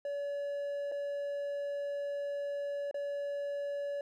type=tone with dropouts; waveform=triangle; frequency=570 Hz; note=C#5; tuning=48 cents sharp; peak=-32 dBFS; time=0.05-4.01 s; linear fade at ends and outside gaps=2 ms; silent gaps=0.916-0.92 / 2.912-2.943 s; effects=none